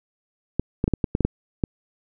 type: clicks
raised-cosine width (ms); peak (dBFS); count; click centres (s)
3; -7; 9; 0.596 / 0.841 / 0.879 / 0.937 / 1.042 / 1.151 / 1.207 / 1.25 / 1.638
effects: none